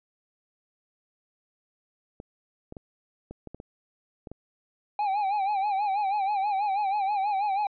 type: clicks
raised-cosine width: 2 ms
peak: -26 dBFS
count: 9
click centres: 2.201 / 2.724 / 2.768 / 3.31 / 3.473 / 3.546 / 3.601 / 4.272 / 4.316 s
type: tone with vibrato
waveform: triangle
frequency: 804 Hz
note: G5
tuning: 44 cents sharp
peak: -22 dBFS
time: 4.99-7.67 s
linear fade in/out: 2 ms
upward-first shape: sine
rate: 6.2 Hz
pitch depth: 94 cents each way
effects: resampled to 11025 Hz